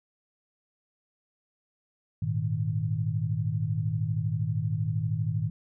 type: chord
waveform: sine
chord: Ab suspended second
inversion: none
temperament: equal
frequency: 103.83 / 116.54 / 155.56 Hz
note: Ab2 / Bb2 / Eb3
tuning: 0 / 0 / 0 cents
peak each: -30 dBFS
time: 2.22-5.5 s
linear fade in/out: 5 ms
effects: none